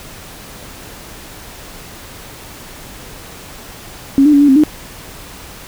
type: tone with pitch steps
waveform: sine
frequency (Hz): 274.4 / 298.5 / 283.6 / 289 / 266.2 / 304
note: C#4 / D4 / C#4 / D4 / C4 / D#4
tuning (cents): -17 / +28 / +40 / -28 / +30 / -40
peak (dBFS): -5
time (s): 4.18-4.636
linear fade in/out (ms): 0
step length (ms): 76
effects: pink hiss -34 dBFS RMS until 5.67 s